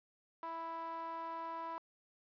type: tone with band-pass filter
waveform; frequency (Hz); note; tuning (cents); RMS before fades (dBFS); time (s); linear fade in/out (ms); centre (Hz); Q
sawtooth; 329.6; E4; 0; -43; 0.43-1.78; 0; 1000; 4.5
effects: resampled to 11025 Hz + 11-bit